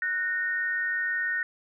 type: tone pair together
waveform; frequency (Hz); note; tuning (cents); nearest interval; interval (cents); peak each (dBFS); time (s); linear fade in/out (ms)
sine; 1481 / 1843; F#6 / A#6; +1 / -20; major third; 379; -30 / -27; 0.02-1.43; 2
effects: none